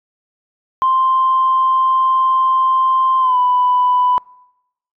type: tone with pitch glide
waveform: sine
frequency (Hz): 1046.5 to 994.6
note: C6 to B5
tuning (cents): 0 to +12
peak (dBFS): -10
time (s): 0.82-4.18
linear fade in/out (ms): 0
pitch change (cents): -88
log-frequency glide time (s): 3.2-3.38
effects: noise-tail reverb RT60 0.9 s tail -26 dB re dry + tanh soft clip ceiling -6 dBFS